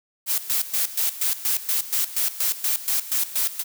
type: noise with tremolo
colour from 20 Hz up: blue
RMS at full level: -22 dBFS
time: 0.26-3.64 s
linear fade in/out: 50 ms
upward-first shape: square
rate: 4.2 Hz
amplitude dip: 80%
effects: none